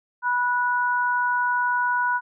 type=tone pair together; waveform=sine; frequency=981.1 / 1469 Hz; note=B5 / F#6; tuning=-12 / -13 cents; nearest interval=perfect fifth; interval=699 cents; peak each=-22 / -23 dBFS; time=0.22-2.21 s; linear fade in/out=50 ms; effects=none